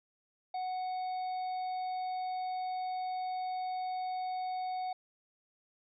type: harmonic tone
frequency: 740 Hz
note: F#5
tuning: in tune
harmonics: 1 / 3 / 5 / 6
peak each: -33 / -53 / -58 / -54 dBFS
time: 0.54-4.93 s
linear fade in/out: 5 ms
effects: MP3 64 kbps